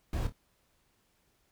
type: noise with echo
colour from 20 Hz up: brown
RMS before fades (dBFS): -32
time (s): 0.13-0.27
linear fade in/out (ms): 2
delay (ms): 27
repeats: 2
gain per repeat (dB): -10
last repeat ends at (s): 0.324
effects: pink hiss -72 dBFS RMS until 1.51 s